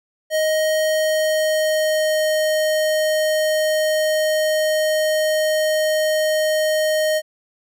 square tone with pitch glide, 625 to 620.7 Hz, D#5 to D#5, +8 to -4 cents, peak -17 dBFS, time 0.3-7.22 s, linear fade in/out 50 ms, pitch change -12 cents, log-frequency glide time 0.86-2.28 s, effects none

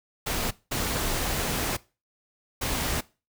pink noise bursts at uneven times, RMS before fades -28 dBFS, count 3, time 0.26-0.51 / 0.71-1.77 / 2.61-3.01 s, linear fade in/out 10 ms, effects noise-tail reverb RT60 0.3 s tail -20 dB re dry

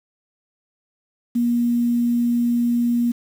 sine tone with quantisation, 238.4 Hz, A#3, 39 cents sharp, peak -16 dBFS, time 1.35-3.12 s, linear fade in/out 10 ms, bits 7, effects none

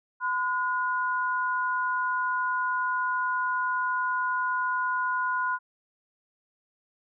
sine tone pair together, 1014 / 1443.4 Hz, B5 / F#6, +45 / -43 cents, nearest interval tritone, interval 612 cents, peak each -27 / -28 dBFS, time 0.2-5.59 s, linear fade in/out 50 ms, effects none

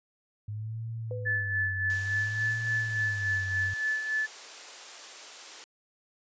sine tone with vibrato, 103.9 Hz, G#2, 1 cent sharp, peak -33 dBFS, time 0.48-3.74 s, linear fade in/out 5 ms, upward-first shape sine, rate 0.57 Hz, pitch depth 160 cents each way
sine tone with exponential decay, 500 Hz, B4, 21 cents sharp, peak -33 dBFS, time 1.11-1.76 s, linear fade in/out 1 ms, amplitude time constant 140 ms
sine tone with tremolo, 1738 Hz, A6, 22 cents flat, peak -25 dBFS, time 1.25-4.27 s, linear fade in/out 20 ms, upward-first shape sine, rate 3.5 Hz, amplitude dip 55%
white high-pass noise, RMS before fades -44 dBFS, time 1.9-5.64 s, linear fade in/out 0 ms, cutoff 350 Hz, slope 24 dB/octave
effects resampled to 16000 Hz

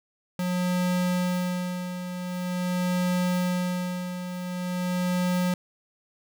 square tone with tremolo, 180.1 Hz, F#3, 46 cents flat, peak -23 dBFS, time 0.39-5.54 s, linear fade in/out 2 ms, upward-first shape sine, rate 0.45 Hz, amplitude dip 65%, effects none

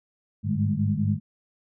sine tone cluster, 100.1 / 104.7 / 151 / 200.3 / 210.6 Hz, G2 / G#2 / D3 / G3 / G#3, +37 / +15 / +48 / +38 / +24 cents, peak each -28 dBFS, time 0.43-1.2 s, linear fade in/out 50 ms, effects none

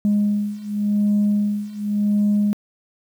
sine beating tone pair, 206.1 / 207 Hz, G#3 / G#3, -13 / -5 cents, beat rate 0.9 Hz, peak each -20 / -18 dBFS, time 0.05-2.53 s, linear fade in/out 0 ms, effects tanh soft clip ceiling -12 dBFS + 8-bit

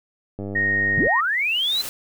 click train, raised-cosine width 2 ms, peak -18 dBFS, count 69, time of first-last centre 0.39-1.07 s, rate 100 Hz
sine tone, 1862 Hz, A#6, 2 cents flat, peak -18 dBFS, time 0.55-1.21 s, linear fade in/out 10 ms
sine linear sweep, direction up, 82.41 to 4128 Hz, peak -19 dBFS, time 0.97-1.82 s, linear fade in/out 10 ms
white noise with exponential growth, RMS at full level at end -30 dBFS, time 1.1-1.89 s, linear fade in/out 0 ms, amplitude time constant 170 ms
effects none

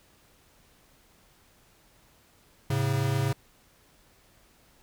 square tone pair together, 108.1 / 136.2 Hz, A2 / C#3, -30 / -30 cents, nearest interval major third, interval 400 cents, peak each -29 / -27 dBFS, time 2.7-3.33 s, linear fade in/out 5 ms, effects pink hiss -61 dBFS RMS until 4.82 s

